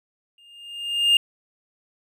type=tone with exponential growth; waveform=triangle; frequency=2818 Hz; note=F7; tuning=15 cents sharp; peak=-10 dBFS; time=0.38-1.17 s; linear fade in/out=2 ms; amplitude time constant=170 ms; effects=none